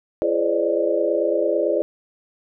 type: tone cluster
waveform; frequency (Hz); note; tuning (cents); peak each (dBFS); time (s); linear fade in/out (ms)
sine; 339.7 / 419.1 / 517 / 575 / 604; F4 / G#4 / C5 / D5 / D5; -48 / +16 / -21 / -37 / +48; -24; 0.22-1.82; 0
effects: none